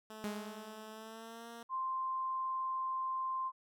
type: tone with pitch glide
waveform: 10% pulse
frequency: 217.3 to 232.9 Hz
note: A3 to A#3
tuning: -21 to -1 cents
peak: -39 dBFS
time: 0.1-1.63 s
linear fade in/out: 2 ms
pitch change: +120 cents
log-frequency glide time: 0.91-1.49 s
type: tone with exponential decay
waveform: sawtooth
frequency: 207.7 Hz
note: G#3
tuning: in tune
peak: -32 dBFS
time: 0.24-1.16 s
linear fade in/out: 0 ms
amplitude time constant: 200 ms
type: tone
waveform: sine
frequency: 1046.5 Hz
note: C6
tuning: in tune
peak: -34 dBFS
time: 1.69-3.52 s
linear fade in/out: 50 ms
effects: none